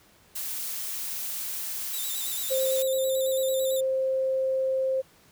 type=noise; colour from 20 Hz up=blue; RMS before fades=-33 dBFS; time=0.35-2.83 s; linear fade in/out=10 ms
type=tone with vibrato; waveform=10% pulse; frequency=3729 Hz; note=A#7; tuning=in tune; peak=-26 dBFS; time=1.93-3.81 s; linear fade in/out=10 ms; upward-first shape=square; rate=9 Hz; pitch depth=69 cents each way
type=tone; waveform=sine; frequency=527 Hz; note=C5; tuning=12 cents sharp; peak=-23 dBFS; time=2.5-5.02 s; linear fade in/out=20 ms
effects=pink hiss -58 dBFS RMS until 5.31 s + high-pass 60 Hz 12 dB/octave